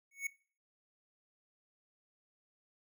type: tone with exponential growth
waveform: square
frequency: 2217 Hz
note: C#7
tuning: in tune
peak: -32 dBFS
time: 0.11-0.27 s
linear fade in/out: 5 ms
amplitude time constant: 33 ms
effects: noise-tail reverb RT60 0.4 s tail -20 dB re dry